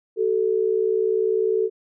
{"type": "tone pair together", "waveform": "sine", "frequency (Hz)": [379.9, 440], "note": ["F#4", "A4"], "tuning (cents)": [46, 0], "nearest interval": "minor third", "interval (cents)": 254, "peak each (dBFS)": [-22, -20], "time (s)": [0.16, 1.7], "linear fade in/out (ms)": 50, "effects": []}